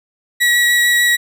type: tone with vibrato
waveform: 35% pulse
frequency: 1924 Hz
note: B6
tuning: 46 cents flat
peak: -9 dBFS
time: 0.4-1.17 s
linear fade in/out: 20 ms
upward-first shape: square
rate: 6.7 Hz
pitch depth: 9 cents each way
effects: none